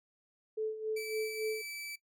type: tone with tremolo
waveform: sine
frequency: 435.7 Hz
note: A4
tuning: 17 cents flat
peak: -30 dBFS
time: 0.57-1.62 s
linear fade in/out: 10 ms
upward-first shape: sine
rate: 3.6 Hz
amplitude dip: 70%
type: tone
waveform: sawtooth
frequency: 2313 Hz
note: D7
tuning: 27 cents flat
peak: -37 dBFS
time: 0.96-1.96 s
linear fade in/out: 10 ms
effects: noise-tail reverb RT60 0.1 s tail -18 dB re dry